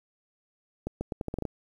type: accelerating click train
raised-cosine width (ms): 2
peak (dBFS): -18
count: 9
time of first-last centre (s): 0.87-1.453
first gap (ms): 140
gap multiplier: 0.8
effects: 9-bit